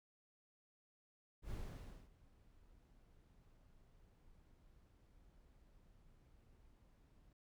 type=noise with ADSR envelope; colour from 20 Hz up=brown; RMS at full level=-45 dBFS; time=1.42-7.33 s; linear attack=94 ms; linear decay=570 ms; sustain=-22 dB; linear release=3 ms; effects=none